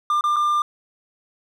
triangle tone with dropouts, 1196 Hz, D6, 31 cents sharp, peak -15 dBFS, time 0.1-0.62 s, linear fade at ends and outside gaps 2 ms, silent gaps 0.21-0.239 / 0.361-0.365 s, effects none

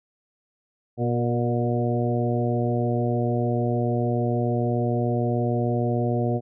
harmonic tone with a mistuned harmonic, 120.2 Hz, B2, 46 cents flat, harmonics 1 / 2 / 3 / 4 / 5 / 6, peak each -24 / -27 / -29 / -30 / -31 / -32 dBFS, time 0.97-6.41 s, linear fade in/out 50 ms, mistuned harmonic 4, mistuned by -24 cents, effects none

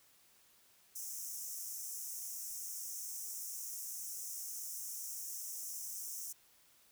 pink high-pass noise, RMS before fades -44 dBFS, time 0.95-6.33 s, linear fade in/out 10 ms, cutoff 5500 Hz, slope 96 dB/octave, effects white hiss -67 dBFS RMS until 6.91 s

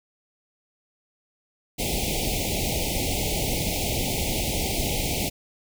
pink band-stop noise, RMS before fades -26 dBFS, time 1.78-5.3 s, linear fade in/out 20 ms, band 850 to 2100 Hz, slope 96 dB/octave, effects none

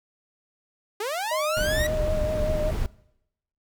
sawtooth linear sweep, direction up, 392 to 1953 Hz, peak -23 dBFS, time 1-1.87 s, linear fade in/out 5 ms
sine tone with vibrato, 615 Hz, D#5, 20 cents flat, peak -25 dBFS, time 1.31-2.71 s, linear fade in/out 5 ms, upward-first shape sine, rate 5.2 Hz, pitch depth 26 cents each way
brown noise, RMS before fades -27 dBFS, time 1.57-2.86 s, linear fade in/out 0 ms
effects noise-tail reverb RT60 0.8 s tail -21 dB re dry

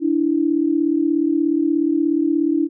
sine tone pair together, 292.8 / 329.6 Hz, D4 / E4, -5 / 0 cents, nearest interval major second, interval 205 cents, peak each -18 dBFS, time 0-2.69 s, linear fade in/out 50 ms, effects none

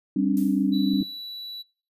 sine chord, G suspended fourth, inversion none, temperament equal with one note detuned, 196 / 267.3 / 293.7 Hz, G3 / C4 / D4, 0 / +37 / 0 cents, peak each -24 dBFS, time 0.16-1.03 s, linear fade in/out 5 ms
violet noise with exponential decay, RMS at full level -37 dBFS, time 0.37-0.88 s, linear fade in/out 0 ms, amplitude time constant 110 ms
triangle tone, 3941 Hz, B7, 4 cents flat, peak -32 dBFS, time 0.72-1.63 s, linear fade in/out 20 ms
clicks, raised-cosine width 3 ms, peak -30 dBFS, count 2, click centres 0.936 / 1.009 s
effects noise-tail reverb RT60 0.4 s tail -23 dB re dry + resampled to 32000 Hz

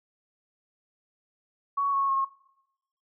sine tone with pitch steps, 1119 / 1101 / 1083.4 Hz, C#6 / C#6 / C#6, +16 / -12 / -40 cents, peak -23 dBFS, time 1.77-2.25 s, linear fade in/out 10 ms, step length 160 ms, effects noise-tail reverb RT60 0.8 s tail -17 dB re dry

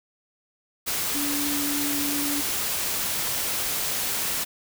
sine tone in noise, 288.3 Hz, D4, 32 cents flat, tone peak -28 dBFS, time 1.14-2.42 s, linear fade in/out 20 ms, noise white, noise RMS -27 dBFS, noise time 0.86-4.45 s, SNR -4 dB, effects none

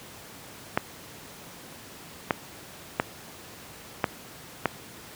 clicks, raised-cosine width 0.5 ms, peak -6 dBFS, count 5, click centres 0.775 / 2.308 / 2.999 / 4.042 / 4.657 s, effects pink hiss -45 dBFS RMS until 5.15 s + high-pass 100 Hz 12 dB/octave

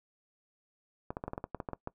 clicks, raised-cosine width 1 ms, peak -22 dBFS, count 12, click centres 1.105 / 1.169 / 1.239 / 1.28 / 1.334 / 1.379 / 1.441 / 1.547 / 1.602 / 1.688 / 1.733 / 1.874 s, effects noise-tail reverb RT60 0.1 s tail -20 dB re dry

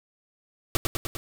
pink noise with echo, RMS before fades -22 dBFS, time 0.75-0.77 s, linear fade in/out 0 ms, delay 100 ms, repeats 4, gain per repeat -3 dB, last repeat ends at 1.17 s, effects none

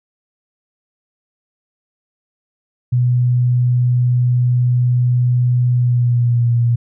sine tone with pitch glide, 123.47 to 118.71 Hz, B2 to A#2, 0 to +32 cents, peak -11 dBFS, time 2.92-6.76 s, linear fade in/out 10 ms, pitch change -68 cents, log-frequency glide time 5.72-6.51 s, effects none

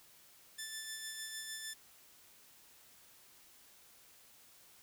10% pulse tone with tremolo, 1760 Hz, A6, in tune, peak -32 dBFS, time 0.58-1.74 s, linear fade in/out 10 ms, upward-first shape sine, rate 6.6 Hz, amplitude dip 35%, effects white hiss -62 dBFS RMS until 4.82 s

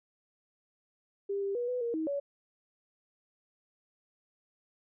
sine tone with pitch steps, 398.9 / 396 / 483.4 / 497.5 / 469.4 / 317.7 / 565 Hz, G4 / G4 / B4 / B4 / A#4 / D#4 / C#5, +30 / +18 / -37 / +13 / +12 / +36 / +33 cents, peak -30 dBFS, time 1.29-2.2 s, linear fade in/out 10 ms, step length 130 ms, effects none

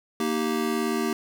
square chord, Eb major, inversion second, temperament just, 233.3 / 311.1 / 388.9 Hz, Bb3 / Eb4 / G4, +2 / 0 / -14 cents, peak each -28 / -31 / -29 dBFS, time 0.2-1.13 s, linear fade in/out 2 ms, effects 10-bit

